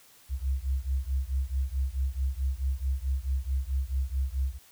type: beating tone pair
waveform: sine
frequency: 64.6 / 69.2 Hz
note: C2 / C#2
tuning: -21 / -2 cents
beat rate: 4.6 Hz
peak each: -29 / -30 dBFS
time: 0.29-4.59 s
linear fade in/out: 50 ms
effects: white hiss -57 dBFS RMS until 4.71 s

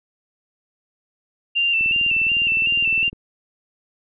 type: tone with vibrato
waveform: sine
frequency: 2727 Hz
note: F7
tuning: 42 cents flat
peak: -16 dBFS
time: 1.55-3.1 s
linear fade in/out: 20 ms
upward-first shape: square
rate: 2.7 Hz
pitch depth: 37 cents each way
type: click train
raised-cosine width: 3 ms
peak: -25 dBFS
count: 27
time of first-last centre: 1.81-3.13 s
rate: 19.7 Hz
effects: none

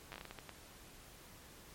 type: slowing click train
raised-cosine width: 0.3 ms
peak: -30 dBFS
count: 10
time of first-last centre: 0.12-0.493 s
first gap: 9 ms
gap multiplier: 1.36
effects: pink hiss -57 dBFS RMS until 1.74 s + MP3 64 kbps

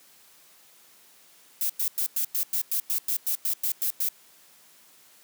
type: noise bursts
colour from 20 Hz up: violet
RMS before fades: -26 dBFS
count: 14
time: 1.61-4.088 s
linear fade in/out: 2 ms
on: 86 ms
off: 98 ms
effects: white hiss -56 dBFS RMS until 5.23 s + high-pass 150 Hz 12 dB/octave

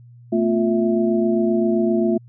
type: tone cluster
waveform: sine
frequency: 224.1 / 251.7 / 351.3 / 659 Hz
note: A3 / B3 / F4 / E5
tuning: +32 / +33 / +10 / -1 cents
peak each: -19 / -27 / -19 / -25 dBFS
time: 0.32-2.18 s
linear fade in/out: 10 ms
effects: added 120 Hz sine -42 dBFS peak until 2.28 s

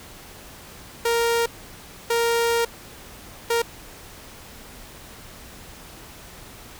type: tone bursts at uneven times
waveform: sawtooth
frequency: 466.2 Hz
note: A#4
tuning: in tune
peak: -15 dBFS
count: 3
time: 1.05-1.46 / 2.1-2.65 / 3.5-3.62 s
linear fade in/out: 5 ms
effects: pink hiss -43 dBFS RMS until 6.79 s

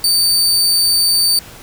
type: tone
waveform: sawtooth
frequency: 4587 Hz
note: D8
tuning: 42 cents flat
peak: -8 dBFS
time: 0.04-1.39 s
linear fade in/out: 2 ms
effects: pink hiss -37 dBFS RMS until 1.62 s

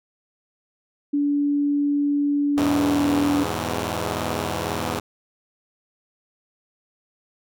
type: tone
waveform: sine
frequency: 287.9 Hz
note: D4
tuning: 34 cents flat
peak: -18 dBFS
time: 1.13-3.44 s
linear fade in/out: 10 ms
type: chord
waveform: 5% pulse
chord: E major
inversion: none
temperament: equal with one note detuned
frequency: 82.41 / 103.83 / 124.47 Hz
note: E2 / G#2 / B2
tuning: 0 / 0 / +14 cents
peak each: -16 / -17 / -20 dBFS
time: 2.57-5 s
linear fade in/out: 10 ms
effects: none

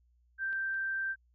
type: tone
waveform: sine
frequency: 1568 Hz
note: G6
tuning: in tune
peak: -31 dBFS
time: 0.38-1.16 s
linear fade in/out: 50 ms
type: clicks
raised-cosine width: 0.3 ms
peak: -38 / -45 dBFS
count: 2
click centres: 0.529 / 0.743 s
effects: added 60 Hz sine -65 dBFS peak until 1.34 s

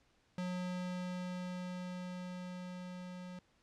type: tone with level ramp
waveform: square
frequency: 180.9 Hz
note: F#3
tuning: 39 cents flat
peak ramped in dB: -37 to -46 dBFS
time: 0.38-3.39 s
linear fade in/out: 2 ms
effects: pink hiss -72 dBFS RMS until 3.62 s + low-pass 6000 Hz 12 dB/octave

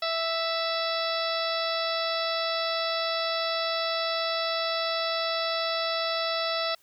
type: harmonic tone with a mistuned harmonic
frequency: 659.3 Hz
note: E5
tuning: in tune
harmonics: 1 / 2 / 3 / 4 / 5 / 6 / 7 / 8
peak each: -30 / -32 / -37 / -38 / -37 / -34 / -37 / -36 dBFS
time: 0.02-6.75 s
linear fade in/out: 5 ms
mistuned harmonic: 5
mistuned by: +50 cents
effects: white hiss -63 dBFS RMS until 6.82 s

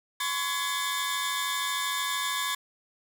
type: tone cluster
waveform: sawtooth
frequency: 1025 / 1118 / 1681 / 3591 Hz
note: C6 / C#6 / G#6 / A7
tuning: -36 / +14 / +20 / +35 cents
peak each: -30 dBFS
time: 0.2-2.55 s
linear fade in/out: 5 ms
effects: none

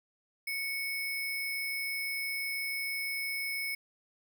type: tone with sample-and-hold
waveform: sine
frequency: 2217 Hz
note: C#7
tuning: in tune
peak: -32 dBFS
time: 0.47-3.75 s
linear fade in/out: 5 ms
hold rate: 7350 Hz
effects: none

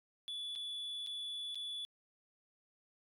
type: tone with dropouts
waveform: sine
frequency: 3441 Hz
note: A7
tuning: 39 cents flat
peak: -37 dBFS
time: 0.28-1.85 s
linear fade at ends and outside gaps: 0 ms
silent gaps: 0.553-0.559 / 1.064-1.071 / 1.546-1.555 s
effects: tanh soft clip ceiling -39 dBFS

